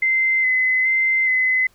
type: tone with vibrato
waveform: sine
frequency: 2054 Hz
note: C7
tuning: 33 cents flat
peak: -15 dBFS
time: 0.02-1.67 s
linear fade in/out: 5 ms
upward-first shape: square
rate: 1.2 Hz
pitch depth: 18 cents each way
effects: pink hiss -58 dBFS RMS until 1.74 s